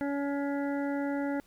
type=harmonic tone with a mistuned harmonic; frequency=282.5 Hz; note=C#4; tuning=33 cents sharp; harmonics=1 / 2 / 3 / 5 / 6 / 7; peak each=-30 / -36 / -40 / -44 / -46 / -47 dBFS; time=0.01-1.4 s; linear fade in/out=0 ms; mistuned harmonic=6; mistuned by=-18 cents; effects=pink hiss -64 dBFS RMS until 1.46 s